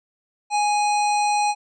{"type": "harmonic tone with a mistuned harmonic", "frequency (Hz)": 830.6, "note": "G#5", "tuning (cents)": 0, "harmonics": [1, 3, 5, 7, 9, 10], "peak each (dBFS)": [-18, -28, -32, -35, -37, -38], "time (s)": [0.5, 1.55], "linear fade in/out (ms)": 50, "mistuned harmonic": 9, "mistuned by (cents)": 25, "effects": []}